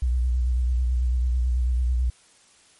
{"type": "tone with vibrato", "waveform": "sine", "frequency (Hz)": 61.7, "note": "B1", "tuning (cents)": -1, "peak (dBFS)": -19, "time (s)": [0.02, 2.1], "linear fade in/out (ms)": 5, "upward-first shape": "sine", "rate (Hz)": 9.1, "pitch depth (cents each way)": 55, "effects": ["white hiss -56 dBFS RMS until 2.79 s", "MP3 48 kbps"]}